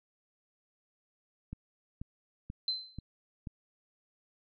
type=click train; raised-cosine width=5 ms; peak=-27 dBFS; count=5; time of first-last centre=1.53-3.472 s; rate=2.06 Hz
type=tone with exponential decay; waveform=sine; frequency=4077 Hz; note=C8; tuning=46 cents flat; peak=-26 dBFS; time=2.68-3 s; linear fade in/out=2 ms; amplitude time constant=69 ms
effects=MP3 48 kbps